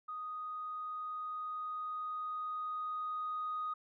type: tone with level ramp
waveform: sine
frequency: 1244.5 Hz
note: D#6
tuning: in tune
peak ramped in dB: -39 to -34 dBFS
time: 0.08-3.74 s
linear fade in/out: 10 ms
effects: tanh soft clip ceiling -31 dBFS